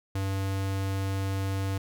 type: tone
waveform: square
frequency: 97 Hz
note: G2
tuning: 18 cents flat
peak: -28 dBFS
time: 0.15-1.78 s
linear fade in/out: 5 ms
effects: none